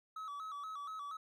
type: tone with vibrato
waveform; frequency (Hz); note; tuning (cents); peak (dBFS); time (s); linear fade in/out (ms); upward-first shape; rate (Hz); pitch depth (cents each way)
triangle; 1213; D#6; -44; -40; 0.16-1.17; 5; square; 4.2; 98
effects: none